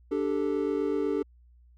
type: chord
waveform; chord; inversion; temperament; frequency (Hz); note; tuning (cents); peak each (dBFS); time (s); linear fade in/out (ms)
triangle; D suspended fourth; none; equal; 293.7 / 392 / 440; D4 / G4 / A4; 0 / 0 / 0; -28; 0.11-1.23; 10
effects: added 60 Hz sine -54 dBFS peak until 1.77 s